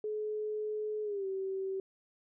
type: tone with pitch glide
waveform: sine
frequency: 426.3 to 384.2 Hz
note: G#4 to G4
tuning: +45 to -35 cents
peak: -33 dBFS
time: 0.04-1.8 s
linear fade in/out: 2 ms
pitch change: -180 cents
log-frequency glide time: 1.03-1.26 s
effects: none